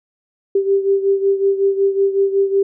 sine beating tone pair, 392 / 397.4 Hz, G4 / G4, 0 / +24 cents, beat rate 5.4 Hz, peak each -14 / -19 dBFS, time 0.55-2.63 s, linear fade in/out 5 ms, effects none

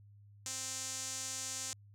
sawtooth tone with band-pass filter, 261.3 Hz, C4, 2 cents flat, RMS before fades -41 dBFS, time 0.46-1.73 s, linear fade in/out 0 ms, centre 7000 Hz, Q 3.1, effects added 102 Hz sine -56 dBFS peak until 1.94 s

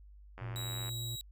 click train, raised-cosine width 0.5 ms, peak -32 dBFS, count 49, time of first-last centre 0.38-0.891 s, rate 93.9 Hz
triangle tone with vibrato, 116 Hz, A#2, 8 cents flat, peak -36 dBFS, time 0.41-1.16 s, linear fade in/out 10 ms, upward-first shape sine, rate 8.4 Hz, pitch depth 11 cents each way
sawtooth tone, 3856 Hz, B7, 42 cents flat, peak -37 dBFS, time 0.56-1.21 s, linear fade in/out 0 ms
effects added 50 Hz sine -52 dBFS peak until 1.31 s

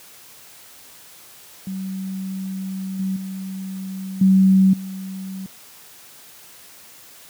sine tone with level steps, 190.5 Hz, G3, 49 cents flat, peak -25 / -20 / -27 / -10 / -28 dBFS, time 1.67-5.46 s, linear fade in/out 0 ms, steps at 2.99 / 3.16 / 4.21 / 4.73 s, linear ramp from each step 5 ms, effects white hiss -45 dBFS RMS until 7.29 s + high-pass 80 Hz 12 dB/octave

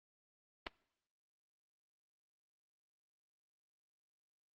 clicks, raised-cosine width 0.3 ms, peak -25 dBFS, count 2, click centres 0.667 / 0.67 s, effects noise-tail reverb RT60 0.8 s tail -23 dB re dry + Opus 24 kbps

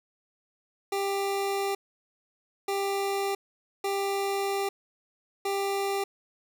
25% pulse tone bursts at uneven times, 395.6 Hz, G4, 16 cents sharp, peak -23 dBFS, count 4, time 0.92-1.75 / 2.68-3.35 / 3.84-4.69 / 5.45-6.04 s, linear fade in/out 5 ms, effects none

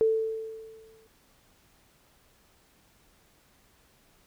sine tone with exponential decay, 443.4 Hz, A4, 13 cents sharp, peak -18 dBFS, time 0.01-1.07 s, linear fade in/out 0 ms, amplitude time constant 230 ms, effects pink hiss -63 dBFS RMS until 4.26 s

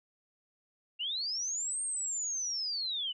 sine linear two-way sweep, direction up then down, 2726 to 8700 to 2907 Hz, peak -32 dBFS, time 0.99-3.13 s, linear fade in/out 20 ms, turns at 1.82 s, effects none

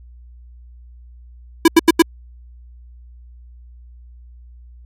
square tone bursts, 330 Hz, E4, 2 cents sharp, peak -6 dBFS, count 4, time 1.65-2.022 s, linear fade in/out 5 ms, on 30 ms, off 84 ms, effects added 60 Hz sine -39 dBFS peak until 4.85 s + AAC 64 kbps

